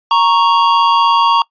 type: tone pair together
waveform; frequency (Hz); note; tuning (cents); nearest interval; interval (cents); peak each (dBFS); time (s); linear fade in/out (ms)
square; 932.3 / 1108.7; A#5 / C#6; 0 / 0; minor third; 300; -12; 0.11-1.42; 2
effects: noise-tail reverb RT60 0.1 s tail -23 dB re dry + resampled to 11025 Hz